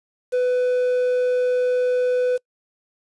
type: tone with quantisation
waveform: triangle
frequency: 499.1 Hz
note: B4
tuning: 18 cents sharp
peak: -15 dBFS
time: 0.32-2.38 s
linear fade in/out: 20 ms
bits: 7
effects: noise-tail reverb RT60 0.1 s tail -26 dB re dry + resampled to 24000 Hz